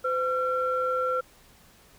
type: tone pair together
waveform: sine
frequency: 510 / 1361.5 Hz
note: C5 / F6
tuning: -44 / -44 cents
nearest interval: octave + perfect fourth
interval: 1700 cents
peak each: -26 dBFS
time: 0.04-1.21 s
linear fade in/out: 10 ms
effects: tanh soft clip ceiling -16 dBFS + pink hiss -56 dBFS RMS until 1.98 s